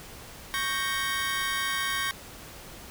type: chord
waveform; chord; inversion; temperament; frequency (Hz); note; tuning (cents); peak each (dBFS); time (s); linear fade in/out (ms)
25% pulse; G diminished; second; equal; 1108.7 / 1568 / 1864.7; Db6 / G6 / Bb6; 0 / 0 / 0; -28; 0.54-2.11; 0
effects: pink hiss -45 dBFS RMS until 2.9 s